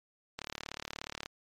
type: click train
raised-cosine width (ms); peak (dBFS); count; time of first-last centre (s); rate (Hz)
0.2; -20; 33; 0.39-1.26; 36.8
effects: MP3 96 kbps